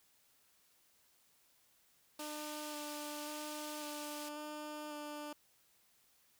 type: band-pass noise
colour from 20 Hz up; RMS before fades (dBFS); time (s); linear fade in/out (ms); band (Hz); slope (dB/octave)
pink; -50; 2.19-4.29; 5; 3100 to 15000; 12
type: tone with vibrato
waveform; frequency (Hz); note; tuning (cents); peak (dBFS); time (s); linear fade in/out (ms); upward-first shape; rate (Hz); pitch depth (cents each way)
15% pulse; 298.8; D4; +30; -37; 2.19-5.33; 5; square; 0.92; 12
effects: white hiss -71 dBFS RMS until 6.39 s